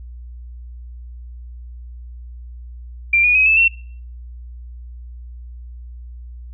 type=tone with pitch steps; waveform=sine; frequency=2371 / 2452 / 2535 / 2622 / 2711 Hz; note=D7 / D#7 / D#7 / E7 / E7; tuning=+16 / -26 / +32 / -10 / +48 cents; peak=-10 dBFS; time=3.13-3.68 s; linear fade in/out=5 ms; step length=110 ms; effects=noise-tail reverb RT60 0.5 s tail -20 dB re dry + added 60 Hz sine -32 dBFS peak until 6.53 s